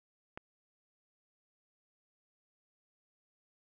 click, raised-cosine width 0.5 ms, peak -27 dBFS, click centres 0.375 s, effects none

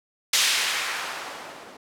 violet noise with low-pass filter sweep, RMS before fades -27 dBFS, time 0.33-1.77 s, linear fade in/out 5 ms, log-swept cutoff 3700 to 440 Hz, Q 0.86, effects none

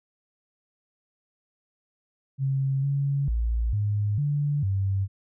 sine tone with pitch steps, 135.5 / 140 / 57.1 / 103.6 / 145.3 / 97.3 Hz, C#3 / C#3 / A#1 / G#2 / D3 / G2, -39 / +18 / -35 / -4 / -18 / -12 cents, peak -22 dBFS, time 2.38-5.08 s, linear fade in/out 50 ms, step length 450 ms, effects none

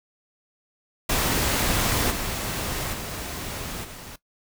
pink noise with level steps, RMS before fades -23 / -29 / -33 / -40 dBFS, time 1.09-4.16 s, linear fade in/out 5 ms, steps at 2.1 / 2.92 / 3.83 s, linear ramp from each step 20 ms, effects noise-tail reverb RT60 0.1 s tail -18 dB re dry

